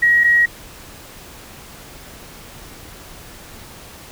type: tone pair in turn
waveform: sine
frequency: 1900 / 1900 Hz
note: A#6 / A#6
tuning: +33 / +33 cents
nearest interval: unison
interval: 0 cents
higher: neither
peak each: -10 dBFS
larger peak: neither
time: 0.02-0.24 / 0.24-0.46 s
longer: neither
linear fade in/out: 10 ms
effects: pink hiss -39 dBFS RMS until 4.11 s